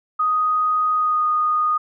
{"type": "tone with pitch glide", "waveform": "sine", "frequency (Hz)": [1247, 1233.4], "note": ["D#6", "D#6"], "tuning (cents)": [3, -16], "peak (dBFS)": -16, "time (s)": [0.19, 1.78], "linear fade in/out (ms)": 10, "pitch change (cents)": -19, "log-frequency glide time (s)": [0.95, 1.27], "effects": []}